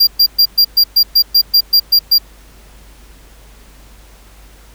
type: tone bursts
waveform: square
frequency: 4765 Hz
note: D8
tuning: 24 cents sharp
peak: -6 dBFS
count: 12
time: 0-2.184 s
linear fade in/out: 10 ms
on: 72 ms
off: 120 ms
effects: added 50 Hz sine -40 dBFS peak until 4.74 s + pink hiss -45 dBFS RMS until 4.74 s